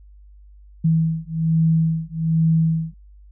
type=beating tone pair; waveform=sine; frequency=161.2 / 162.4 Hz; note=E3 / E3; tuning=-38 / -26 cents; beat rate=1.2 Hz; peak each=-19 dBFS; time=0.84-2.94 s; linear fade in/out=10 ms; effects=added 50 Hz sine -43 dBFS peak until 3.31 s